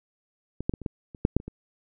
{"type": "clicks", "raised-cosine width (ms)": 3, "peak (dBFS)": [-19, -11, -18, -26, -15, -28, -6, -6, -28, -23], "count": 10, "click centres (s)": [0.606, 0.695, 0.738, 0.817, 0.862, 1.148, 1.251, 1.366, 1.401, 1.48], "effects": []}